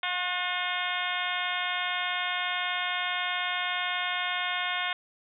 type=harmonic tone with a mistuned harmonic; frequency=358.4 Hz; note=F4; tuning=45 cents sharp; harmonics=2 / 3 / 4 / 5 / 6 / 7 / 8 / 9 / 10; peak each=-36 / -36 / -35 / -37 / -34 / -39 / -39 / -37 / -37 dBFS; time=0.03-4.93 s; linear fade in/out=2 ms; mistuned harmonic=4; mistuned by=+33 cents; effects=none